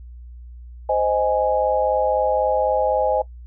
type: chord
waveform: sine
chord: Ab major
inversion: first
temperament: just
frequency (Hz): 519.1 / 623 / 830.6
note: C5 / Eb5 / Ab5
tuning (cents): -14 / +2 / 0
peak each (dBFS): -21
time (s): 0.89-3.22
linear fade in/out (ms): 5
effects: noise-tail reverb RT60 0.1 s tail -19 dB re dry + added 60 Hz sine -36 dBFS peak until 3.46 s